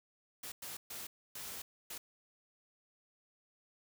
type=noise bursts at uneven times; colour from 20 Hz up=white; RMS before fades=-45 dBFS; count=5; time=0.43-0.52 / 0.62-0.77 / 0.9-1.07 / 1.35-1.62 / 1.9-1.98 s; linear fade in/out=5 ms; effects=none